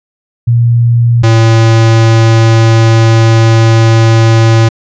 sine / square tone pair in turn, 118.3 / 113.25 Hz, A#2 / A#2, +26 / -50 cents, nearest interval minor second, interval 76 cents, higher first, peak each -4 dBFS, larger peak neither, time 0.47-1.23 / 1.23-4.69 s, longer second, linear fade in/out 10 ms, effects resampled to 16000 Hz

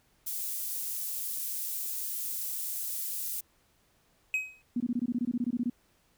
pink high-pass noise, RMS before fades -35 dBFS, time 0.26-3.41 s, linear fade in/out 10 ms, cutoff 12000 Hz, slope 12 dB/octave
triangle tone with exponential decay, 2535 Hz, D#7, 32 cents sharp, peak -22 dBFS, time 4.34-4.62 s, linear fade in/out 1 ms, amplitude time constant 60 ms
sine tone bursts, 242.2 Hz, B3, 34 cents flat, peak -26 dBFS, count 15, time 4.76-5.699 s, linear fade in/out 5 ms, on 43 ms, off 21 ms
effects pink hiss -68 dBFS RMS until 6.17 s

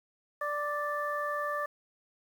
harmonic tone, 587.3 Hz, D5, in tune, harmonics 1 / 2 / 3, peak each -35 / -33 / -37 dBFS, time 0.41-1.66 s, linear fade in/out 5 ms, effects 9-bit

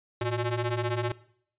sawtooth ring-modulated tone, 240.7 Hz, B3, 44 cents flat, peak -20 dBFS, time 0.21-1.12 s, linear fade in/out 5 ms, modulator 128 Hz, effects noise-tail reverb RT60 0.6 s tail -19 dB re dry + resampled to 8000 Hz

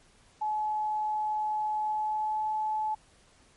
sine tone with pitch glide, 854 to 861.4 Hz, G#5 to A5, +48 to -37 cents, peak -27 dBFS, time 0.41-2.95 s, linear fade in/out 10 ms, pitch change +15 cents, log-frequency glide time 1.8-2.5 s, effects pink hiss -61 dBFS RMS until 3.56 s + MP3 48 kbps

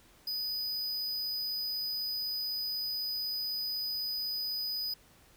square tone, 4978 Hz, D#8, in tune, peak -33 dBFS, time 0.27-4.94 s, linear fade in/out 5 ms, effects pink hiss -61 dBFS RMS until 5.36 s

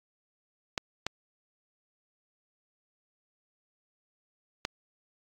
clicks, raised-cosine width 0.2 ms, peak -12 dBFS, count 3, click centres 0.778 / 1.066 / 4.651 s, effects AAC 48 kbps

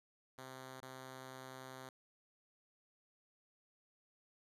5% pulse tone with dropouts, 130.7 Hz, C3, 1 cent flat, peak -38 dBFS, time 0.38-1.89 s, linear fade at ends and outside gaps 2 ms, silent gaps 0.802-0.826 s, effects resampled to 32000 Hz

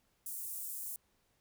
pink high-pass noise, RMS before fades -42 dBFS, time 0.26-0.96 s, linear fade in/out 2 ms, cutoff 9000 Hz, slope 24 dB/octave, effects pink hiss -75 dBFS RMS until 1.4 s

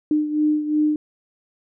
sine beating tone pair, 302.1 / 304.9 Hz, D4 / D#4, +49 / -35 cents, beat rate 2.8 Hz, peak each -18 / -24 dBFS, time 0.11-0.96 s, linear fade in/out 2 ms, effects none

